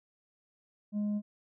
sine tone with tanh clipping, 207.7 Hz, G#3, in tune, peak -30 dBFS, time 0.92-1.22 s, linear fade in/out 50 ms, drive 3 dB, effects none

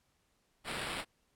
white noise with sample-and-hold, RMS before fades -39 dBFS, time 0.64-1.05 s, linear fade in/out 50 ms, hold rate 6300 Hz, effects pink hiss -75 dBFS RMS until 1.35 s + low-pass 12000 Hz 12 dB/octave

